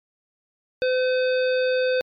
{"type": "harmonic tone with a mistuned harmonic", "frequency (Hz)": 510, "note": "C5", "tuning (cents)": -44, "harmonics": [1, 3, 5, 7, 9], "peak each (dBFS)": [-19, -29, -33, -36, -38], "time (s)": [0.82, 2.01], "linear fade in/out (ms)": 0, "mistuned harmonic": 7, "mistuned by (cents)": 28, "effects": ["MP3 96 kbps"]}